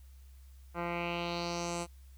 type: tone with low-pass filter sweep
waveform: 10% pulse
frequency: 172.2 Hz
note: F3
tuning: 24 cents flat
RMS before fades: -36 dBFS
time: 0.74-1.87 s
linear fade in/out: 50 ms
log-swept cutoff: 1600 to 8900 Hz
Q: 3
effects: added 66 Hz sine -51 dBFS peak until 2.17 s + white hiss -68 dBFS RMS until 2.17 s